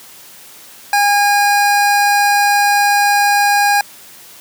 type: tone pair together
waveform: square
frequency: 815.4 / 1632 Hz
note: G#5 / G#6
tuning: -32 / -31 cents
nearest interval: octave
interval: 1201 cents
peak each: -12 / -16 dBFS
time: 0.93-3.81 s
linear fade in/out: 2 ms
effects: white hiss -39 dBFS RMS until 4.4 s + high-pass 100 Hz 12 dB/octave